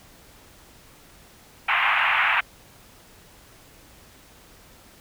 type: band-pass noise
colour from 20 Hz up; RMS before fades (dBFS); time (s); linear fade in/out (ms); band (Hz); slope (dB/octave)
white; -21; 1.68-2.41; 10; 770 to 2700; 48
effects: pink hiss -51 dBFS RMS until 5 s